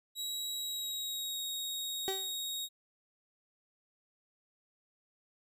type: tone with pitch glide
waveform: sawtooth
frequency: 3863 to 3764 Hz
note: B7 to A#7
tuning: -39 to +16 cents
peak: -33 dBFS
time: 0.15-2.69 s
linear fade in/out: 50 ms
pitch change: -45 cents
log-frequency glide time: 0.53-1.41 s
type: tone with exponential decay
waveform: 30% pulse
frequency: 384.7 Hz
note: G4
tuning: 33 cents flat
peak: -28 dBFS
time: 2.08-2.35 s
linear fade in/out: 0 ms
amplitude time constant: 58 ms
effects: none